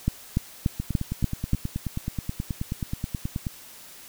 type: two click trains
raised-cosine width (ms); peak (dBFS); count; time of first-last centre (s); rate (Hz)
5; -9 / -15; 6 / 26; 0.08-1.533 / 0.8-3.468; 3.44 / 9.37
effects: white hiss -46 dBFS RMS until 4.08 s